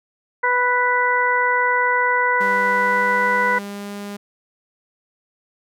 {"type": "harmonic tone", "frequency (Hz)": 493.9, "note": "B4", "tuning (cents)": 0, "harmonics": [1, 2, 3, 4], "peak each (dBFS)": [-24, -19, -21, -21], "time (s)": [0.43, 3.59], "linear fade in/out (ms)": 10}
{"type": "tone with pitch glide", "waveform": "sawtooth", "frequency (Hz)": [196, 203], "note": ["G3", "G#3"], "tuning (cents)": [0, -39], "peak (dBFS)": -25, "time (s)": [2.4, 4.17], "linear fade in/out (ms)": 10, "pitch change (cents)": 61, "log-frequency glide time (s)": [2.51, 3.94]}
{"effects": []}